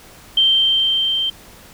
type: tone with level ramp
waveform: sine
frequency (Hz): 3136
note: G7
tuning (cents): 0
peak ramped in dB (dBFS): -10 to -17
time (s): 0.37-1.3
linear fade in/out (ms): 5
effects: pink hiss -43 dBFS RMS until 1.73 s